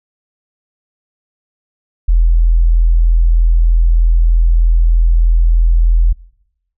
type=tone; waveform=sine; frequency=41.61 Hz; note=E1; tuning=17 cents sharp; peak=-6 dBFS; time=2.08-6.13 s; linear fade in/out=10 ms; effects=noise-tail reverb RT60 1.0 s tail -24 dB re dry